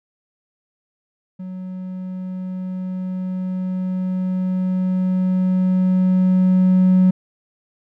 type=tone with level ramp; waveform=triangle; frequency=185 Hz; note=F#3; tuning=in tune; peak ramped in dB=-26 to -7 dBFS; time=1.39-7.11 s; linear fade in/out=10 ms; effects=tanh soft clip ceiling -5 dBFS